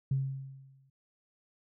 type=tone with exponential decay; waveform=sine; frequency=134.9 Hz; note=C#3; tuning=47 cents flat; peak=-24 dBFS; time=0.11-0.9 s; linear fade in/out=5 ms; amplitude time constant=170 ms; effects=tanh soft clip ceiling -20 dBFS